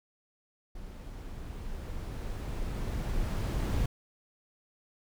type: noise with level ramp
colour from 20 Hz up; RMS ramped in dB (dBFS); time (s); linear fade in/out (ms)
brown; -44 to -28; 0.75-3.86; 5
effects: none